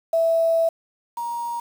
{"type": "tone pair in turn", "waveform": "sine", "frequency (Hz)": [659.3, 943.2], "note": ["E5", "A#5"], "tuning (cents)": [0, 20], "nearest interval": "tritone", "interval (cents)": 620, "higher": "second", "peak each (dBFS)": [-16, -25], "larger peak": "first", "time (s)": [[0.13, 0.69], [1.17, 1.6]], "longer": "first", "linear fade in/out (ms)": 5, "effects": ["7-bit"]}